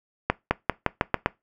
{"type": "accelerating click train", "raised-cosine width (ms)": 0.5, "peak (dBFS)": -4, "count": 7, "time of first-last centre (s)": [0.3, 1.26], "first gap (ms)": 210, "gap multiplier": 0.89, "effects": ["noise-tail reverb RT60 0.2 s tail -21 dB re dry"]}